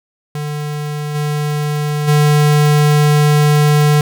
square tone with level steps, 148.7 Hz, D3, 22 cents sharp, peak -20 / -16 / -9 dBFS, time 0.35-4.01 s, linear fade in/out 2 ms, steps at 1.14 / 2.07 s, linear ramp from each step 20 ms, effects none

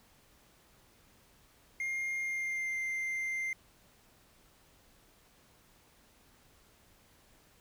triangle tone with pitch glide, 2122 to 2092 Hz, C7 to C7, +24 to -1 cents, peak -31 dBFS, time 1.8-3.53 s, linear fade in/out 2 ms, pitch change -25 cents, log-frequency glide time 2.2-2.79 s, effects pink hiss -64 dBFS RMS until 7.6 s

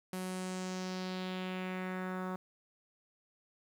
sawtooth tone with low-pass filter sweep, 185 Hz, F#3, in tune, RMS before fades -39 dBFS, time 0.13-2.36 s, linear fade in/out 2 ms, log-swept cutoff 12000 to 1200 Hz, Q 2.3, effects 10-bit

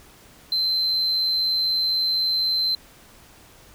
triangle tone, 4092 Hz, C8, 39 cents flat, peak -17 dBFS, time 0.52-2.75 s, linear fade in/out 2 ms, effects tanh soft clip ceiling -16 dBFS + pink hiss -50 dBFS RMS until 3.74 s

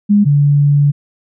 sine tone pair in turn, 205.2 / 144.05 Hz, G#3 / D3, -21 / -33 cents, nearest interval tritone, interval 612 cents, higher first, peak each -6 / -7 dBFS, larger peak first, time 0.09-0.25 / 0.25-0.92 s, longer second, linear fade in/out 20 ms, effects none

